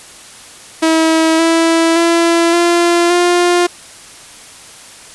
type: tone with pitch steps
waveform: sawtooth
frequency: 322.3 / 329.5 / 336.8 / 344.2 / 351.9 Hz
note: E4 / E4 / E4 / F4 / F4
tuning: -39 / -1 / +37 / -25 / +13 cents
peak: -5 dBFS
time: 0.82-3.67 s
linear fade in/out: 10 ms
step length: 570 ms
effects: white hiss -36 dBFS RMS until 5.14 s + resampled to 24000 Hz